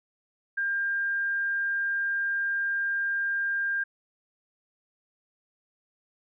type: tone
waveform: sine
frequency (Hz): 1600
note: G6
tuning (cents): +35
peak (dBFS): -25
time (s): 0.57-3.84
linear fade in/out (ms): 10
effects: none